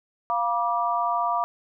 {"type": "chord", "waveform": "sine", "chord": "B diminished", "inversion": "second", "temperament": "equal with one note detuned", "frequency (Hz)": [698.5, 964.1, 1174.7], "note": ["F5", "B5", "D6"], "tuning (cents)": [0, -42, 0], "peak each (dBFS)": -26, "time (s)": [0.3, 1.44], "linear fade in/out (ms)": 0, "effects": []}